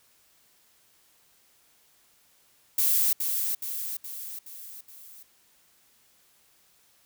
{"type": "noise with echo", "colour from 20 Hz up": "violet", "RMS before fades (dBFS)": -23, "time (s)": [2.78, 3.13], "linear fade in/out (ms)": 5, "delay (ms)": 420, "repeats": 5, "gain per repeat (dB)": -5, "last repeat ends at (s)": 5.23, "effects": ["white hiss -63 dBFS RMS until 7.05 s"]}